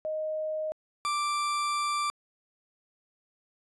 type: tone pair in turn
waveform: sine / 40% pulse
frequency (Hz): 622.3 / 1174.7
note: D#5 / D6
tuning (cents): 0 / 0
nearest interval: major seventh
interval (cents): 1100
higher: second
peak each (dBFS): -29 / -26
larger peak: second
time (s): 0.05-0.72 / 1.05-2.1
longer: second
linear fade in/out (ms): 0
effects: resampled to 24000 Hz